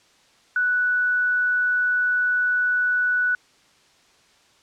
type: tone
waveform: sine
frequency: 1480 Hz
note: F#6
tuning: in tune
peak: -18 dBFS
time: 0.56-3.35 s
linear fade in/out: 2 ms
effects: white hiss -57 dBFS RMS until 4.62 s + low-pass 6000 Hz 12 dB/octave